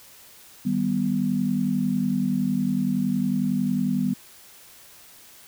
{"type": "chord", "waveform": "sine", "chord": "Eb augmented", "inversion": "none", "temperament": "equal", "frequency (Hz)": [155.56, 196, 246.9], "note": ["Eb3", "G3", "B3"], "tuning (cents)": [0, 0, 0], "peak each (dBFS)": [-30, -24, -24], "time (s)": [0.65, 4.14], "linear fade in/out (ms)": 10, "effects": ["white hiss -49 dBFS RMS until 5.47 s"]}